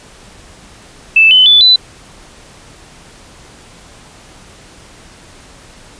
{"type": "tone with pitch steps", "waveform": "sine", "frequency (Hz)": [2637, 3029, 3480, 3997], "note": ["E7", "F#7", "A7", "B7"], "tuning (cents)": [0, 40, -20, 20], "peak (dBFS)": -3, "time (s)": [1.16, 1.76], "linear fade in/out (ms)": 5, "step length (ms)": 150, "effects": ["pink hiss -39 dBFS RMS until 5.99 s", "resampled to 22050 Hz"]}